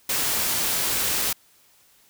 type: noise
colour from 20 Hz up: white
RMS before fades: -24 dBFS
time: 0.09-1.33 s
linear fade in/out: 5 ms
effects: white hiss -58 dBFS RMS until 2.09 s